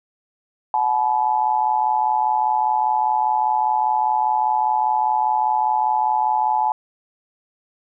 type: tone with amplitude modulation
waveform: sine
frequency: 861 Hz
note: A5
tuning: 38 cents flat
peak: -12 dBFS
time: 0.74-6.72 s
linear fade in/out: 2 ms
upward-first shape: sine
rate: 125 Hz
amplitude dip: 90%
effects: none